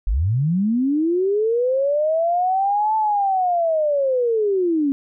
sine linear two-way sweep, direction up then down, 39.69 to 880 to 270.1 Hz, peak -16 dBFS, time 0.07-4.92 s, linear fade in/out 0 ms, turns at 2.96 s, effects none

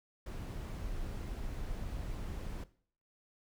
brown noise, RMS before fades -40 dBFS, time 0.26-2.64 s, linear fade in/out 5 ms, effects noise-tail reverb RT60 0.5 s tail -17 dB re dry

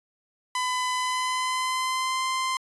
sawtooth tone with pitch glide, 1006 to 1041.5 Hz, B5 to C6, +32 to -8 cents, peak -21 dBFS, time 0.55-2.57 s, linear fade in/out 2 ms, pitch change +60 cents, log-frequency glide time 0.94-2.25 s, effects resampled to 24000 Hz

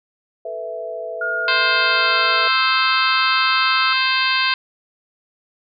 sine chord, A suspended second, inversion none, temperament equal, 440 / 493.9 / 659.3 Hz, A4 / B4 / E5, 0 / 0 / 0 cents, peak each -33 / -31 / -27 dBFS, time 0.45-2.48 s, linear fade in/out 5 ms
sine tone with pitch glide, 1423 to 1312.5 Hz, F6 to E6, +32 to -8 cents, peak -20 dBFS, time 1.21-3.93 s, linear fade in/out 5 ms, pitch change -140 cents, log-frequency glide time 1.75-2.62 s
harmonic tone, 523.3 Hz, C5, in tune, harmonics 2 / 3 / 4 / 5 / 6 / 7 / 8 / 9, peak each -22 / -22 / -25 / -22 / -26 / -26 / -25 / -27 dBFS, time 1.48-4.54 s, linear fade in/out 2 ms
effects none

